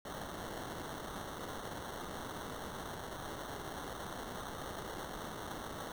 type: noise with sample-and-hold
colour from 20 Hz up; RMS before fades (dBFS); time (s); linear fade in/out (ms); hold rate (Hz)
blue; -44; 0.05-5.92; 2; 2450
effects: none